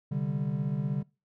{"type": "chord", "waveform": "triangle", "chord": "C suspended second", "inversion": "none", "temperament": "equal", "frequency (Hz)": [130.81, 146.83, 196], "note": ["C3", "D3", "G3"], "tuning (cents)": [0, 0, 0], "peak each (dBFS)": [-32, -28, -32], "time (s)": [0.11, 1.03], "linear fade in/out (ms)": 10, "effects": ["noise-tail reverb RT60 0.3 s tail -24 dB re dry"]}